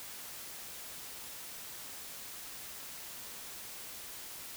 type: silence
effects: white hiss -46 dBFS RMS until 4.56 s